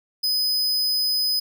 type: tone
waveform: 45% pulse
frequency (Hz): 5020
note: D#8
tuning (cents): +15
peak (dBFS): -20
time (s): 0.23-1.4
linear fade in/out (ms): 10
effects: none